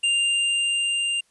square tone with level ramp, 2794 Hz, F7, in tune, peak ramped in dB -19 to -23 dBFS, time 0.03-1.21 s, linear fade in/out 10 ms, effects white hiss -64 dBFS RMS until 1.3 s + resampled to 24000 Hz

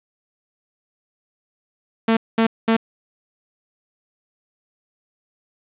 sawtooth tone bursts, 225.6 Hz, A3, 44 cents sharp, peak -10 dBFS, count 3, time 2.08-2.767 s, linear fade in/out 5 ms, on 89 ms, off 210 ms, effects resampled to 8000 Hz + 7-bit

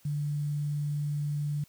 sine tone with quantisation, 146.83 Hz, D3, in tune, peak -28 dBFS, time 0.05-1.64 s, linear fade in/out 5 ms, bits 9, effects white hiss -62 dBFS RMS until 1.68 s

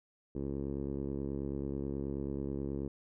10% pulse tone with low-pass filter, 69.3 Hz, C#2, in tune, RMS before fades -37 dBFS, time 0.35-2.88 s, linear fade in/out 5 ms, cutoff 400 Hz, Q 1.7, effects none

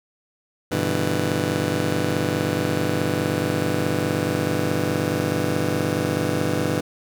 15% pulse chord, E minor seventh, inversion first, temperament just, 98.89 / 123.61 / 148.33 / 164.81 Hz, G2 / B2 / D3 / E3, +16 / +2 / +18 / 0 cents, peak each -21 dBFS, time 0.71-6.81 s, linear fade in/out 10 ms, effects none

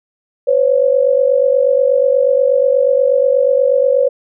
sine tone pair together, 506.1 / 554.4 Hz, B4 / C#5, +42 / 0 cents, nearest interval major second, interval 158 cents, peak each -12 dBFS, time 0.47-4.09 s, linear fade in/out 10 ms, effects none

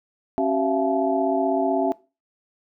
sine tone cluster, 273.9 / 381.4 / 670 / 706 / 861 Hz, C#4 / G4 / E5 / F5 / A5, -21 / -47 / +28 / +19 / -38 cents, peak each -24 / -25 / -23 / -31 / -30 dBFS, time 0.38-1.92 s, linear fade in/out 0 ms, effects noise-tail reverb RT60 0.3 s tail -21 dB re dry

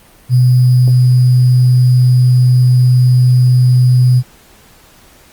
sine tone with sample-and-hold, 125.5 Hz, B2, 28 cents sharp, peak -5 dBFS, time 0.29-4.23 s, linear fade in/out 50 ms, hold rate 4900 Hz, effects pink hiss -44 dBFS RMS until 5.32 s + Opus 32 kbps

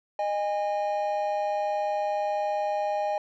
triangle tone pair together, 615 / 816.4 Hz, D#5 / G#5, -20 / -30 cents, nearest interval perfect fourth, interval 490 cents, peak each -26 dBFS, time 0.19-3.18 s, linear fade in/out 2 ms, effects resampled to 16000 Hz

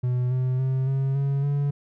triangle tone with pitch steps, 124.6 / 128.03 / 131.55 / 135.17 / 138.89 / 142.72 Hz, B2 / C3 / C3 / C#3 / C#3 / D3, +16 / -37 / +10 / -43 / +4 / -49 cents, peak -19 dBFS, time 0.03-1.71 s, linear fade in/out 10 ms, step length 280 ms, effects none

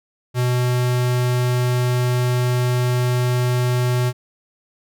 square tone, 124.1 Hz, B2, 9 cents sharp, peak -17 dBFS, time 0.34-4.13 s, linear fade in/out 50 ms, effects none

